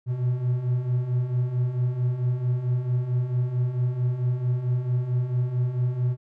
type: beating tone pair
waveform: triangle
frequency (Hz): 120.9 / 125.4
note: B2 / B2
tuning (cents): -36 / +27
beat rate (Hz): 4.5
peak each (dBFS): -27 / -21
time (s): 0.06-6.17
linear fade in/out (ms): 50
effects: none